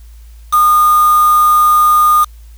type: tone with quantisation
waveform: sine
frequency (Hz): 1220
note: D#6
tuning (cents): -34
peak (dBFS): -6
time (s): 0.52-2.25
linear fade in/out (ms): 20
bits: 3
effects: added 56 Hz sine -33 dBFS peak until 2.57 s + white hiss -51 dBFS RMS until 2.57 s